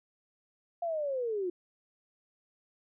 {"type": "linear sweep", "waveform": "sine", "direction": "down", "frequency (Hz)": [698.5, 344.7], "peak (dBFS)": -30, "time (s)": [0.82, 1.5], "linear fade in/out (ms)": 5, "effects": []}